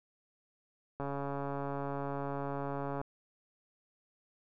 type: click train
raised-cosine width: 1 ms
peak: -24 dBFS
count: 283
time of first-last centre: 1-3.014 s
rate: 140 Hz
effects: none